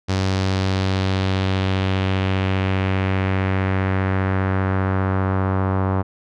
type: tone with low-pass filter sweep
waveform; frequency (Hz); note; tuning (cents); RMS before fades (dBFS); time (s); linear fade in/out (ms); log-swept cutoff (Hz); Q
sawtooth; 95.1; F#2; +48; -20; 0.08-6.03; 20; 5300 to 1100; 1.8
effects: none